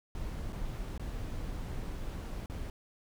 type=noise with dropouts; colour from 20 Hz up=brown; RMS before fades=-38 dBFS; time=0.15-2.7 s; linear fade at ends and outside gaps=1 ms; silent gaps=0.525-0.529 / 0.978-0.996 / 2.46-2.498 s; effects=none